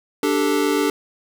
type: chord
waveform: square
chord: D suspended fourth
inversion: none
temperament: equal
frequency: 293.7 / 392 / 440 Hz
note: D4 / G4 / A4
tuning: 0 / 0 / 0 cents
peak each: -21 / -23 / -23 dBFS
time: 0.23-0.9 s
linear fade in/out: 2 ms
effects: none